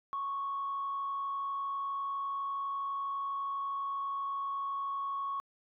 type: tone with frequency modulation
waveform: sine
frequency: 1107 Hz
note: C#6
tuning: 3 cents flat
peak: -32 dBFS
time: 0.13-5.4 s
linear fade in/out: 0 ms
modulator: 52.2 Hz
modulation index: 0.33
effects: tanh soft clip ceiling -28 dBFS